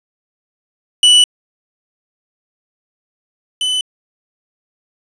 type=tone pair in turn; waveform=45% pulse; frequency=2960 / 3010 Hz; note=F#7 / F#7; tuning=0 / +29 cents; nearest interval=unison; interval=29 cents; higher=second; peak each=-5 / -14 dBFS; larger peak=first; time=1.03-1.24 / 3.61-3.81 s; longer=first; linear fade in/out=2 ms; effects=resampled to 22050 Hz + 7-bit